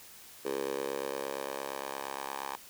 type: tone with high-pass filter sweep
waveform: 10% pulse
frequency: 68.6 Hz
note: C#2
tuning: 17 cents flat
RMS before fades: -37 dBFS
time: 0.45-2.56 s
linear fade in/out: 5 ms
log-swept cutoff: 430 to 800 Hz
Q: 3.4
effects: white hiss -52 dBFS RMS until 2.69 s